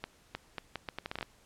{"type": "accelerating click train", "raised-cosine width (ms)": 0.3, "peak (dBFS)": -20, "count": 12, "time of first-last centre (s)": [0.04, 1.228], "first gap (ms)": 310, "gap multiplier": 0.75, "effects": ["pink hiss -63 dBFS RMS until 1.45 s", "low-pass 11000 Hz 12 dB/octave"]}